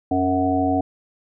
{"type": "harmonic tone with a mistuned harmonic", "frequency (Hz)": 92.5, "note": "F#2", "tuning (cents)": 0, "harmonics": [1, 3, 5, 7, 8], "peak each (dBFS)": [-28, -20, -29, -26, -22], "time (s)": [0.11, 0.81], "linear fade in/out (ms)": 5, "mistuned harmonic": 1, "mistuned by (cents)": -44, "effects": []}